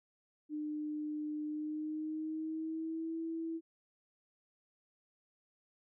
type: tone with pitch glide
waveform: sine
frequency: 301.8 to 327.2 Hz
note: D4 to E4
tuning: +47 to -13 cents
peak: -36 dBFS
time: 0.49-3.61 s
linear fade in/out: 50 ms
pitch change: +140 cents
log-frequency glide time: 1.45-3.18 s
effects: none